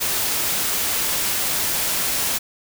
white noise, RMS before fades -22 dBFS, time 0-2.39 s, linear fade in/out 20 ms, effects none

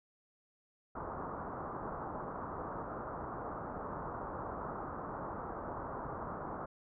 white low-pass noise, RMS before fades -42 dBFS, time 0.95-6.66 s, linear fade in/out 5 ms, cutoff 1300 Hz, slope 48 dB/octave, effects none

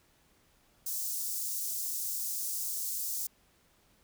white high-pass noise, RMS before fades -35 dBFS, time 0.86-3.27 s, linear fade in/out 5 ms, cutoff 5600 Hz, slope 24 dB/octave, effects pink hiss -67 dBFS RMS until 4.03 s

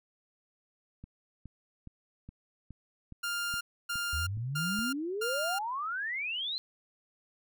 click train, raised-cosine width 5 ms, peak -33 dBFS, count 10, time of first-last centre 1.04-4.79 s, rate 2.4 Hz
sawtooth tone bursts, 1400 Hz, F6, 4 cents sharp, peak -28 dBFS, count 4, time 3.23-5.59 s, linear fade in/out 10 ms, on 380 ms, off 280 ms
sine exponential sweep, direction up, 73 to 4186 Hz, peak -32 dBFS, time 4.13-6.58 s, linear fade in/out 0 ms
effects none

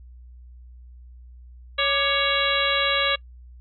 harmonic tone with a mistuned harmonic, 557 Hz, C#5, 8 cents sharp, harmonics 1 / 2 / 3 / 4 / 5 / 6 / 7, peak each -27 / -27 / -27 / -27 / -27 / -27 / -27 dBFS, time 1.78-3.16 s, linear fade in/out 10 ms, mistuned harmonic 2, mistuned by +98 cents, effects noise-tail reverb RT60 0.1 s tail -25 dB re dry + added 61 Hz sine -42 dBFS peak until 3.6 s

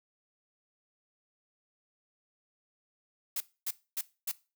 blue noise bursts, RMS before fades -33 dBFS, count 4, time 3.36-4.316 s, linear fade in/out 5 ms, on 44 ms, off 260 ms, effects noise-tail reverb RT60 0.3 s tail -19 dB re dry

